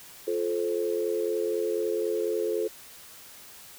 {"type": "chord", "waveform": "sine", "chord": "F major", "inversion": "none", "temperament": "equal with one note detuned", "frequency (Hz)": [349.2, 433.2, 523.3], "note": ["F4", "A4", "C5"], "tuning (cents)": [0, -27, 0], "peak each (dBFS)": [-31, -27, -33], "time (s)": [0.27, 2.68], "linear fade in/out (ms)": 10, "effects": ["white hiss -48 dBFS RMS until 3.78 s"]}